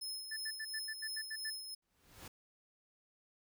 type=tone with tremolo; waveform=sawtooth; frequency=5170 Hz; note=E8; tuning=34 cents flat; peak=-37 dBFS; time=0.01-1.75 s; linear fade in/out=10 ms; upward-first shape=sine; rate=2.9 Hz; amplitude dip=50%
type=tone bursts; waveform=triangle; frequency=1760 Hz; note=A6; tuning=in tune; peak=-38 dBFS; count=9; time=0.31-1.503 s; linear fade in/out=10 ms; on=57 ms; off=85 ms
type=noise with exponential growth; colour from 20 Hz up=pink; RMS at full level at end=-48 dBFS; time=1.82-2.28 s; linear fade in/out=5 ms; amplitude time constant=100 ms
effects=none